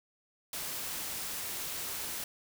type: noise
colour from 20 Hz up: white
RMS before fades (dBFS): -38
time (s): 0.53-2.24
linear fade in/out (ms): 2
effects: none